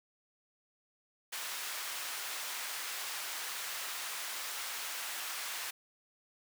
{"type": "high-pass noise", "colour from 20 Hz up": "pink", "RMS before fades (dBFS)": -40, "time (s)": [1.32, 5.71], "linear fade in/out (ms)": 10, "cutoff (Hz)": 1200, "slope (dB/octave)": 12, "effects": []}